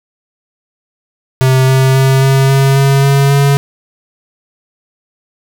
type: tone with pitch steps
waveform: square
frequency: 130.9 / 132.19 / 133.5 / 134.81 / 136.14 / 137.49 / 138.84 / 140.21 Hz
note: C3 / C3 / C3 / C#3 / C#3 / C#3 / C#3 / C#3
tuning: +1 / +18 / +35 / -48 / -31 / -14 / +3 / +20 cents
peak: -7 dBFS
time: 1.41-3.57 s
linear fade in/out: 0 ms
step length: 270 ms
effects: none